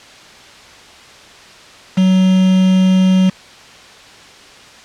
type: tone with quantisation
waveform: triangle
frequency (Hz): 187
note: F#3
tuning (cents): +19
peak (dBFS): -6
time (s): 1.97-3.3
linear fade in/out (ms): 10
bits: 4
effects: white hiss -39 dBFS RMS until 4.84 s + low-pass 5000 Hz 12 dB/octave